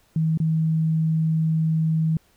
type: tone with dropouts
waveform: sine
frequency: 159.8 Hz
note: D#3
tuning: 47 cents sharp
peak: -18 dBFS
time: 0.16-2.17 s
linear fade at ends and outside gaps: 2 ms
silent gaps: 0.375-0.401 s
effects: pink hiss -61 dBFS RMS until 2.36 s